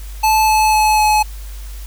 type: tone with pitch steps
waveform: square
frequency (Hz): 870 / 864 / 858 / 852.1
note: A5 / A5 / A5 / G#5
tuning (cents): -20 / -32 / -44 / +44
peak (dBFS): -11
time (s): 0.23-1.23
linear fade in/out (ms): 10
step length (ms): 250
effects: added 50 Hz sine -27 dBFS peak until 1.86 s + white hiss -41 dBFS RMS until 1.86 s